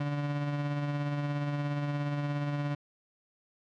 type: tone with tremolo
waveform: 35% pulse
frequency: 144.9 Hz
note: D3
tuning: 23 cents flat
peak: -27 dBFS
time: 0-2.75 s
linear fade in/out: 5 ms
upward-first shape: sine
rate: 17 Hz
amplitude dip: 30%
effects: low-pass 3000 Hz 12 dB/octave